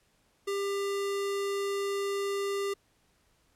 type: tone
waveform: square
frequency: 398.4 Hz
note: G4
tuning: 28 cents sharp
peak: -30 dBFS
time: 0.47-2.74 s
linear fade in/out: 10 ms
effects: pink hiss -69 dBFS RMS until 3.55 s + low-pass 12000 Hz 12 dB/octave